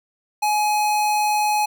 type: tone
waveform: square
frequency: 842 Hz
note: G#5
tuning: 24 cents sharp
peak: -18 dBFS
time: 0.42-1.66 s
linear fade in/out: 10 ms
effects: none